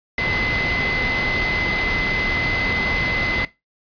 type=tone in noise; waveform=sine; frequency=2038 Hz; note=C7; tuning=46 cents flat; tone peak=-20 dBFS; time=0.18-3.45 s; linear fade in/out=2 ms; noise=pink; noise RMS=-24 dBFS; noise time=0.18-3.45 s; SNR=+1 dB; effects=noise-tail reverb RT60 0.2 s tail -17 dB re dry + resampled to 11025 Hz